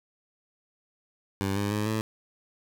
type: tone with pitch steps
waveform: 15% pulse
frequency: 97.9 / 101.65 / 105.53 / 109.57 Hz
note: G2 / G#2 / G#2 / A2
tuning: -2 / -37 / +28 / -7 cents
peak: -20 dBFS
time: 1.41-2.01 s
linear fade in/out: 0 ms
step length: 150 ms
effects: none